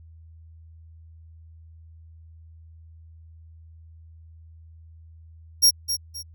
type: tone with echo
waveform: sawtooth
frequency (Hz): 5588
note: F8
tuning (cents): 0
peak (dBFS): -10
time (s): 5.62-5.71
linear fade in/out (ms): 20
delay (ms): 260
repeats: 2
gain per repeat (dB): -10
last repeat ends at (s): 6.23
effects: added 81 Hz sine -45 dBFS peak until 6.34 s